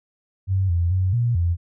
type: tone with pitch steps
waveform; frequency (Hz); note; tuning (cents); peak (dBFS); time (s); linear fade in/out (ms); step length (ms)
sine; 95.4 / 85.8 / 93.2 / 119.2 / 86; G2 / F2 / F#2 / A#2 / F2; -47 / -30 / +13 / +39 / -26; -17; 0.47-1.57; 50; 220
effects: none